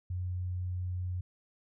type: tone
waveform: sine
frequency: 90.5 Hz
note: F#2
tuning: 38 cents flat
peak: -32 dBFS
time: 0.1-1.21 s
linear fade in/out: 5 ms
effects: none